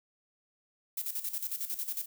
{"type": "noise with tremolo", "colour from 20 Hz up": "violet", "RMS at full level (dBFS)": -34, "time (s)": [0.97, 2.06], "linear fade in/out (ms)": 5, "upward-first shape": "square", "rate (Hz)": 11, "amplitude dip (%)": 70, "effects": []}